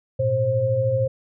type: tone cluster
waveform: sine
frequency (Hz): 106.2 / 119.4 / 530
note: G#2 / A#2 / C5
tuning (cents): +39 / +42 / +22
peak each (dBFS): -28 / -23 / -20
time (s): 0.19-1.08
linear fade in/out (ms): 10
effects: none